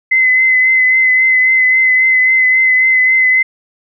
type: tone with vibrato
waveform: sine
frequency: 2041 Hz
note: C7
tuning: 44 cents flat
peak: -7 dBFS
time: 0.11-3.43 s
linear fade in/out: 10 ms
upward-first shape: triangle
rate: 3.7 Hz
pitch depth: 26 cents each way
effects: none